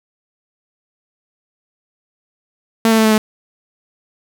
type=tone with pitch steps; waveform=sawtooth; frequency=224.9 / 222.6 / 220.3 / 218 / 215.7 Hz; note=A3 / A3 / A3 / A3 / A3; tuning=+38 / +20 / +2 / -16 / -34 cents; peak=-6 dBFS; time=2.85-3.18 s; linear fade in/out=2 ms; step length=66 ms; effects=none